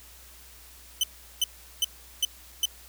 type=tone bursts; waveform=sawtooth; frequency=3035 Hz; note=F#7; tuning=43 cents sharp; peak=-18 dBFS; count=5; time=1.01-2.655 s; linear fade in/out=2 ms; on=25 ms; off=380 ms; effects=added 60 Hz sine -53 dBFS peak until 2.88 s + white hiss -51 dBFS RMS until 2.88 s